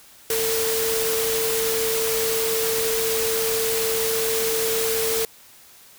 sine tone in noise, 449.3 Hz, A4, 36 cents sharp, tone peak -23 dBFS, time 0.3-5.25 s, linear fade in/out 2 ms, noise white, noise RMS -25 dBFS, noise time 0.3-5.25 s, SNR -1 dB, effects white hiss -49 dBFS RMS until 5.98 s

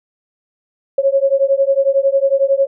sine beating tone pair, 542 / 553 Hz, C#5 / C#5, -39 / -4 cents, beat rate 11 Hz, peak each -14 dBFS, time 0.98-2.67 s, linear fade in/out 5 ms, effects none

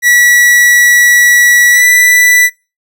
45% pulse tone with pitch glide, 1941 to 1974.9 Hz, B6 to B6, -31 to -1 cents, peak -4 dBFS, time 0.02-2.5 s, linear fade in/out 50 ms, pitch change +30 cents, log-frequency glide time 1.72-1.83 s, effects noise-tail reverb RT60 0.3 s tail -26 dB re dry

